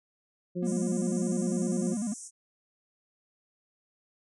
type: harmonic tone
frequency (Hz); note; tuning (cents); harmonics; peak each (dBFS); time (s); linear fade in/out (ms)
178.1; F3; +34; 1 / 2 / 3; -31 / -34 / -40; 0.55-1.95; 20
type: tone with vibrato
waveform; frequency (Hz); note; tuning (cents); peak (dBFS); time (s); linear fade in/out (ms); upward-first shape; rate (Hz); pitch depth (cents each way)
triangle; 220; A3; 0; -27; 0.62-2.14; 10; square; 10; 140
type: band-pass noise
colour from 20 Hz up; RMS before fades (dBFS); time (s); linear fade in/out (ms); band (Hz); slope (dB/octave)
white; -44; 0.64-2.31; 50; 5700 to 9600; 96
effects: none